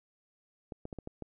clicks, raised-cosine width 2 ms, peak -27 dBFS, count 6, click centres 0.722 / 0.854 / 0.928 / 0.987 / 1.074 / 1.223 s, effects none

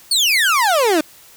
30% pulse exponential sweep, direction down, 4574 to 293.7 Hz, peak -10 dBFS, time 0.11-1.01 s, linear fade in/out 5 ms, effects white hiss -45 dBFS RMS until 1.36 s

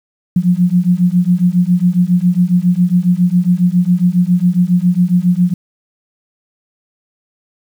sine beating tone pair, 174.61 / 181.91 Hz, F3 / F#3, 0 / -29 cents, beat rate 7.3 Hz, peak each -12 dBFS, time 0.36-5.54 s, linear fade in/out 5 ms, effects 7-bit

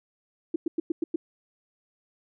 sine tone bursts, 329.6 Hz, E4, in tune, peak -22 dBFS, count 6, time 0.54-1.16 s, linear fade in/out 5 ms, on 20 ms, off 100 ms, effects none

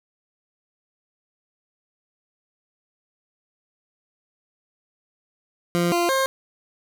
20% pulse tone with pitch steps, 173.3 / 346.2 / 533 Hz, F3 / F4 / C5, -13 / -15 / +32 cents, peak -14 dBFS, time 5.75-6.26 s, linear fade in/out 0 ms, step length 170 ms, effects none

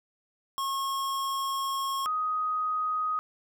square / sine tone pair in turn, 1087 / 1251.4 Hz, C#6 / D#6, -34 / +10 cents, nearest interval major second, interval 244 cents, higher second, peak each -29 / -26 dBFS, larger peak second, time 0.58-2.06 / 2.06-3.19 s, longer first, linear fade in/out 0 ms, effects none

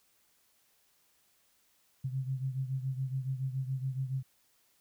sine beating tone pair, 130.81 / 137.91 Hz, C3 / C#3, 0 / -9 cents, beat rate 7.1 Hz, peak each -33 / -38 dBFS, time 2.04-4.23 s, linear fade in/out 10 ms, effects white hiss -70 dBFS RMS until 4.8 s

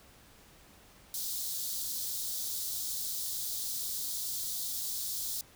white high-pass noise, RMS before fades -36 dBFS, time 1.14-5.41 s, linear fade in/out 2 ms, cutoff 3600 Hz, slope 48 dB/octave, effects pink hiss -58 dBFS RMS until 5.55 s

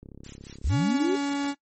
click train, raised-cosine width 3 ms, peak -31 dBFS, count 25, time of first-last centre 0.03-0.732 s, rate 34.2 Hz
blue noise with tremolo, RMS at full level -39 dBFS, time 0.24-1.12 s, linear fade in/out 5 ms, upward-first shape sine, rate 4.8 Hz, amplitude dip 95%
sine linear sweep, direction up, 49 to 399.3 Hz, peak -22 dBFS, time 0.64-1.16 s, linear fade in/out 10 ms
45% pulse tone, 282.6 Hz, C#4, 34 cents sharp, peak -25 dBFS, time 0.69-1.55 s, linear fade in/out 50 ms
effects noise-tail reverb RT60 0.1 s tail -20 dB re dry + MP3 32 kbps

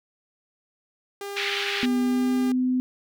sawtooth tone, 401.3 Hz, G4, 41 cents sharp, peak -28 dBFS, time 1.21-2.52 s, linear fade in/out 2 ms
pink band-pass noise, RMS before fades -28 dBFS, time 1.36-1.86 s, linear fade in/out 10 ms, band 1700 to 3900 Hz, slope 24 dB/octave
sine tone with pitch glide, 248.8 to 254 Hz, B3 to B3, +13 to +49 cents, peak -20 dBFS, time 1.83-2.8 s, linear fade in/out 0 ms, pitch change +36 cents, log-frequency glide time 2-2.34 s
effects none

